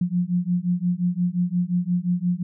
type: beating tone pair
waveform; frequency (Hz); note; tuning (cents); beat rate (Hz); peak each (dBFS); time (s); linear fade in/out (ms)
sine; 174.61 / 180.31; F3 / F#3; 0 / -44; 5.7; -23; 0.01-2.43; 5
effects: none